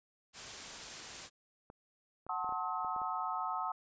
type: noise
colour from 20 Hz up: white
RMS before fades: -45 dBFS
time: 0.33-1.3 s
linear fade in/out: 50 ms
type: clicks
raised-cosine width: 1 ms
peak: -36 dBFS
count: 8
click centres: 1.701 / 2.266 / 2.445 / 2.492 / 2.524 / 2.847 / 2.963 / 3.017 s
type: chord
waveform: sine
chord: F# diminished seventh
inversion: none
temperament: just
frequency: 740 / 888 / 1065.6 / 1278.7 Hz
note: F#5 / A5 / C6 / Eb6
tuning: 0 / +16 / +31 / +47 cents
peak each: -40 / -40 / -41 / -38 dBFS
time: 2.29-3.72 s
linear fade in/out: 5 ms
effects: resampled to 16000 Hz